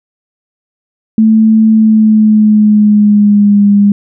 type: tone with pitch glide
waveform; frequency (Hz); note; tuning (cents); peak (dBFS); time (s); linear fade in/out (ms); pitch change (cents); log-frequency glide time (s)
sine; 220 to 202.9; A3 to G#3; 0 to -40; -3; 1.18-3.92; 2; -140; 1.71-3.66
effects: none